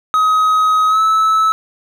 triangle tone with pitch glide, 1265 to 1303.6 Hz, D#6 to E6, +28 to -20 cents, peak -8 dBFS, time 0.14-1.52 s, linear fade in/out 0 ms, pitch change +52 cents, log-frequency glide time 0.88-1.01 s, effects none

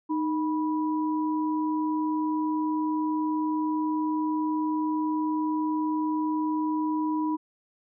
sine tone pair together, 309.2 / 980 Hz, D#4 / B5, -11 / -14 cents, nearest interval octave + minor sixth, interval 1997 cents, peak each -25 / -31 dBFS, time 0.09-7.37 s, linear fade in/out 20 ms, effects none

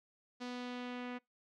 sawtooth tone with low-pass filter sweep, 246.9 Hz, B3, in tune, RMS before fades -43 dBFS, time 0.4-1.19 s, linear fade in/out 20 ms, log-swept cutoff 4800 to 2400 Hz, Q 1.6, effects noise-tail reverb RT60 0.2 s tail -25 dB re dry

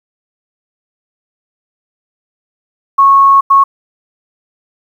sine tone bursts at uneven times, 1100 Hz, C#6, 14 cents flat, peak -3 dBFS, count 2, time 2.98-3.41 / 3.5-3.64 s, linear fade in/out 10 ms, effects 7-bit

